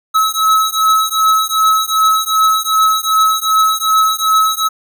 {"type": "beating tone pair", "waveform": "square", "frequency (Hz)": [1291, 1293.6], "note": ["E6", "E6"], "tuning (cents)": [-37, -33], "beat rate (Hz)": 2.6, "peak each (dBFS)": -14, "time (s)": [0.14, 4.69], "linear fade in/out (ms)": 20, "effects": []}